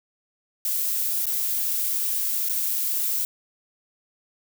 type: noise with dropouts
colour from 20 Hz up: violet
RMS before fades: -25 dBFS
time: 0.65-3.25 s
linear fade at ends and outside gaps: 1 ms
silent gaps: 1.256-1.267 / 2.488-2.495 s
effects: none